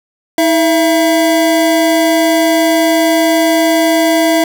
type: tone pair together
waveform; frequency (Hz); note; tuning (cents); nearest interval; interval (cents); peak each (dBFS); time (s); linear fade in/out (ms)
square; 320.7 / 669; E4 / E5; -48 / +25; octave + minor second; 1273; -12; 0.38-4.44; 2
effects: none